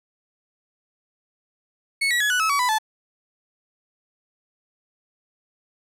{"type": "tone with pitch steps", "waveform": "35% pulse", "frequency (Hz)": [2205, 1930.7, 1690.5, 1480.2, 1296, 1134.8, 993.6, 870], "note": ["C#7", "B6", "G#6", "F#6", "E6", "C#6", "B5", "A5"], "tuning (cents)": [-10, -40, 30, 0, -30, 40, 10, -20], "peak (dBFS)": -17, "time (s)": [2.01, 2.786], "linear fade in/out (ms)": 10, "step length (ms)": 97, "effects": ["low-pass 12000 Hz 12 dB/octave"]}